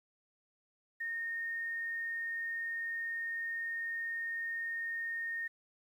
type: tone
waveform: sine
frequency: 1841 Hz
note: A#6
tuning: 22 cents flat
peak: -35 dBFS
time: 1-5.48 s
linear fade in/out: 10 ms
effects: 11-bit